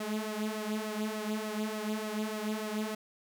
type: tone with flanger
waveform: sawtooth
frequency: 214.6 Hz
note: A3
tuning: 43 cents flat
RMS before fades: -35 dBFS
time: 0-2.95 s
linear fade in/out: 5 ms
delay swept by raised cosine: 1.5 to 4.4 ms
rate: 3.4 Hz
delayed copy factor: +0.7
effects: none